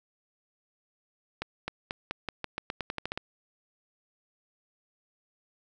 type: accelerating click train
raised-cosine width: 0.3 ms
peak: -16 dBFS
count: 14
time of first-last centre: 1.42-3.175 s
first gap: 260 ms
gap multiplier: 0.88
effects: none